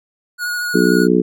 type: tone with vibrato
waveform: square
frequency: 1450 Hz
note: F#6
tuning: 35 cents flat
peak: -20 dBFS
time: 0.38-1.08 s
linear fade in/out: 50 ms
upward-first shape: sine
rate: 13 Hz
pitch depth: 17 cents each way
type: harmonic tone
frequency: 60.9 Hz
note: B1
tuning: 24 cents flat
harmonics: 3 / 4 / 5 / 6 / 7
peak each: -17 / -17 / -17 / -17 / -17 dBFS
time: 0.74-1.22 s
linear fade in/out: 10 ms
effects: none